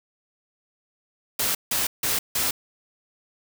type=noise bursts; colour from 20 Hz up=white; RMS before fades=-24 dBFS; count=4; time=1.39-2.51 s; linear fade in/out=5 ms; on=160 ms; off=160 ms; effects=none